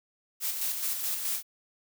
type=noise with tremolo; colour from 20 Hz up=blue; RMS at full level=-30 dBFS; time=0.4-1.43 s; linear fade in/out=50 ms; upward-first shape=square; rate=4.7 Hz; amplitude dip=40%; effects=none